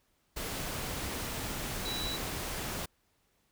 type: tone in noise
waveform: sine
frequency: 3933 Hz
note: B7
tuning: 8 cents flat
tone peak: -36 dBFS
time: 1.85-2.17 s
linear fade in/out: 10 ms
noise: pink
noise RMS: -37 dBFS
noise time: 0.36-2.86 s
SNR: -2 dB
effects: pink hiss -73 dBFS RMS until 3.51 s